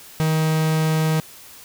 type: tone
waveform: 45% pulse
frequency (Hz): 157.8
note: D#3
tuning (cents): +25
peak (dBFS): -17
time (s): 0.2-1.2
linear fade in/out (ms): 0
effects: white hiss -43 dBFS RMS until 1.64 s